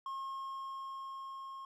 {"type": "tone with level ramp", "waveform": "triangle", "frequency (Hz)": 1077, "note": "C6", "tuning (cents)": 50, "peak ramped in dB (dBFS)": [-36, -42], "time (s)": [0.06, 1.65], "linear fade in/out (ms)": 2, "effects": []}